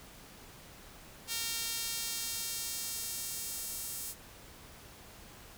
sawtooth tone with high-pass filter sweep, 460.5 Hz, A#4, 21 cents flat, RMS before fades -38 dBFS, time 1.27-4.15 s, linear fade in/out 50 ms, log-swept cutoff 3700 to 8700 Hz, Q 0.83, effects pink hiss -53 dBFS RMS until 5.57 s

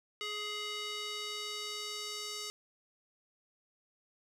square tone with band-pass filter sweep, 418.8 Hz, G#4, 15 cents sharp, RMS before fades -40 dBFS, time 0.21-2.5 s, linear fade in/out 0 ms, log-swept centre 3100 to 5300 Hz, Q 1.5, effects none

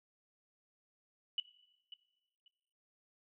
sine tone with echo, 2960 Hz, F#7, in tune, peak -31 dBFS, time 1.38-1.4 s, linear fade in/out 2 ms, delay 540 ms, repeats 2, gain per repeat -15 dB, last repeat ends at 2.48 s, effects noise-tail reverb RT60 1.0 s tail -18 dB re dry

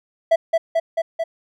triangle tone with echo, 659.3 Hz, E5, in tune, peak -9 dBFS, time 0.31-0.36 s, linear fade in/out 10 ms, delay 220 ms, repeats 4, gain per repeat -2 dB, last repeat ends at 1.24 s, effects none

